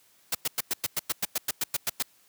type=noise bursts; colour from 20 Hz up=white; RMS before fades=-27 dBFS; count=14; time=0.32-2.026 s; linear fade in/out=5 ms; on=29 ms; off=100 ms; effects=white hiss -62 dBFS RMS until 2.28 s + high-pass 80 Hz 12 dB/octave